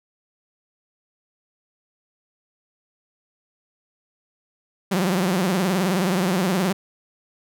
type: tone with vibrato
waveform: sawtooth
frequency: 185 Hz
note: F#3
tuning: in tune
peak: -15 dBFS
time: 4.91-6.73 s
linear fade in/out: 10 ms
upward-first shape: triangle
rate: 19 Hz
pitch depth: 170 cents each way
effects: none